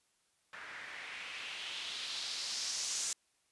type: noise with low-pass filter sweep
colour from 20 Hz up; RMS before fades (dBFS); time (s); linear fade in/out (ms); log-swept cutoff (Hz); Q
blue; -41; 0.53-3.13; 2; 1600 to 7000; 2.4
effects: white hiss -75 dBFS RMS until 3.51 s + resampled to 24000 Hz